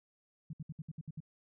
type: tone bursts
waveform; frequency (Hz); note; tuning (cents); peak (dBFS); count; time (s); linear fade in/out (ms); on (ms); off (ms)
sine; 155.56; D#3; 0; -39; 8; 0.5-1.204; 5; 32; 64
effects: none